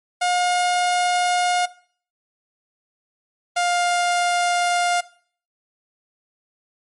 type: tone pair in turn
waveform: sawtooth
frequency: 715 / 704.7 Hz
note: F5 / F5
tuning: +41 / +15 cents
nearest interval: unison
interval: 26 cents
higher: first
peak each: -14 dBFS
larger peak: neither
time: 0.21-1.66 / 3.56-5.01 s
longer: neither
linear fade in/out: 10 ms
effects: noise-tail reverb RT60 0.5 s tail -19 dB re dry + MP3 48 kbps